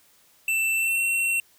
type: tone with pitch glide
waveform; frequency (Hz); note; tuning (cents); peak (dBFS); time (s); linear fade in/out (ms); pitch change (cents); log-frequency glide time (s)
square; 2667 to 2718; E7 to F7; +20 to -48; -22; 0.48-1.4; 2; +32; 0.75-1.01
effects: white hiss -59 dBFS RMS until 1.58 s